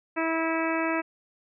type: harmonic tone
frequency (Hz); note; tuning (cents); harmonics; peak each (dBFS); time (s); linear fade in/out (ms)
325.4; E4; -22; 1 / 2 / 3 / 4 / 5 / 6 / 7 / 8; -28 / -31 / -33 / -34 / -35 / -36 / -36 / -37; 0.16-1.02; 20
effects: none